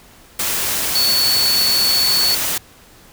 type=tone in noise; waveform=sine; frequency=4435 Hz; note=C#8; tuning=in tune; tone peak=-14 dBFS; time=0.95-2.35 s; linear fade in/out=5 ms; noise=white; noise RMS=-20 dBFS; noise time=0.39-2.58 s; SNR=+3 dB; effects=pink hiss -46 dBFS RMS until 3.12 s